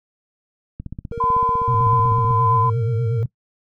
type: click train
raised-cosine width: 5 ms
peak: -18 dBFS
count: 25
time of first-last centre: 0.8-2.309 s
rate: 15.9 Hz
type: tone with pitch glide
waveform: triangle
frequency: 466.2 to 459 Hz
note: A#4 to A#4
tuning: 0 to -27 cents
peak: -25 dBFS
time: 1.12-3.23 s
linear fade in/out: 0 ms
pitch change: -27 cents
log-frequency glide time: 1.77-2.87 s
type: tone with tremolo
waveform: sine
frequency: 1014 Hz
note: B5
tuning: 45 cents sharp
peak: -15 dBFS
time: 1.2-2.7 s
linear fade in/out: 5 ms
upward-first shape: triangle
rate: 1.7 Hz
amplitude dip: 40%
type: tone with vibrato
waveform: sine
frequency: 115.6 Hz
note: A#2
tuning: 14 cents flat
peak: -18 dBFS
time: 1.68-3.26 s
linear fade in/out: 5 ms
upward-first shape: sine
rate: 8.4 Hz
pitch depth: 170 cents each way
effects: noise-tail reverb RT60 0.1 s tail -21 dB re dry